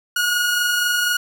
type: tone pair together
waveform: sawtooth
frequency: 1423.9 / 1448 Hz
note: F6 / F#6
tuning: +33 / -38 cents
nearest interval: unison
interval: 29 cents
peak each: -25 / -14 dBFS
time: 0.16-1.17 s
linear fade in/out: 5 ms
effects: none